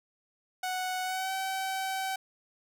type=tone with pitch glide; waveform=sawtooth; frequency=740 to 765.7 Hz; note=F#5 to G5; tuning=0 to -41 cents; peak=-27 dBFS; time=0.63-2.16 s; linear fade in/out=5 ms; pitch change=+59 cents; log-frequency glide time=1.04-1.32 s; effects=none